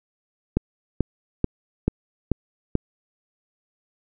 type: click train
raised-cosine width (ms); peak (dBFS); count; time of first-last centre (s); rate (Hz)
3; -6; 6; 0.57-2.753; 2.29
effects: none